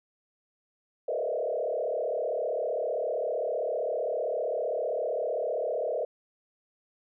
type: tone with frequency modulation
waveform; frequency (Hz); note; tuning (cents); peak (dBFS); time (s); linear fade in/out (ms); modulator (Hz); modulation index
sine; 554.4; C#5; 0; -27; 1.08-6.05; 5; 35.4; 3
effects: none